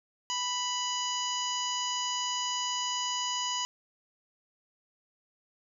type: harmonic tone with a mistuned harmonic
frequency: 987.8 Hz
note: B5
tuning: in tune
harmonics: 1 / 2 / 3 / 4 / 5 / 6 / 7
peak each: -34 / -43 / -34 / -46 / -39 / -42 / -37 dBFS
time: 0.3-3.65 s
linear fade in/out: 0 ms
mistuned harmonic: 7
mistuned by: -53 cents
effects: none